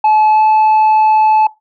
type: tone with pitch glide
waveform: sine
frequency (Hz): 860 to 866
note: A5 to A5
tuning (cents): -40 to -28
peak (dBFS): -4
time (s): 0.04-1.47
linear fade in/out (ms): 5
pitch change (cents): +12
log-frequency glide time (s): 0.31-0.41
effects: noise-tail reverb RT60 0.2 s tail -20 dB re dry + tanh soft clip ceiling -6 dBFS